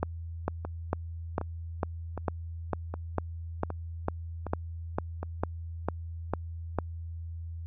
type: two click trains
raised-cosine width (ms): 1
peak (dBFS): -13 / -21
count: 16 / 7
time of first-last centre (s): 0.03-6.787 / 0.65-5.23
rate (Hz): 2.22 / 1.31
effects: added 83 Hz sine -36 dBFS peak until 7.66 s